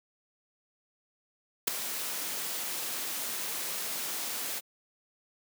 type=noise with ADSR envelope; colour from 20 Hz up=white; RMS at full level=-23 dBFS; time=1.67-4.61 s; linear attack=10 ms; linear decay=5 ms; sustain=-12 dB; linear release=32 ms; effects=high-pass 200 Hz 12 dB/octave